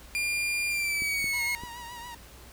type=tone with pitch glide; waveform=40% pulse; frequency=2400 to 2163 Hz; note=D7 to C#7; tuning=+37 to -43 cents; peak=-26 dBFS; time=0.15-1.55 s; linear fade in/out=0 ms; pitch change=-180 cents; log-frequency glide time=0.69-1.43 s
type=clicks; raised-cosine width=3 ms; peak=-28 dBFS; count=3; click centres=1.021 / 1.243 / 1.636 s
type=tone with vibrato; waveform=sawtooth; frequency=954 Hz; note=A#5; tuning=40 cents sharp; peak=-36 dBFS; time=1.33-2.15 s; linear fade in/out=5 ms; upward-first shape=triangle; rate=7.1 Hz; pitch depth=57 cents each way
effects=added 60 Hz sine -51 dBFS peak until 2.52 s + pink hiss -51 dBFS RMS until 2.52 s